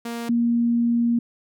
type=tone pair in turn; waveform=sawtooth / sine; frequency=234 / 235.6 Hz; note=A#3 / A#3; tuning=+7 / +19 cents; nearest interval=unison; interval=12 cents; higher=second; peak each=-24 / -17 dBFS; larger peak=second; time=0.05-0.29 / 0.29-1.19 s; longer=second; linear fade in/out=5 ms; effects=none